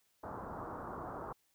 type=low-pass noise; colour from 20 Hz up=white; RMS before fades=-44 dBFS; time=0.23-1.33 s; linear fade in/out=10 ms; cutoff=1300 Hz; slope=48 dB/octave; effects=white hiss -75 dBFS RMS until 1.54 s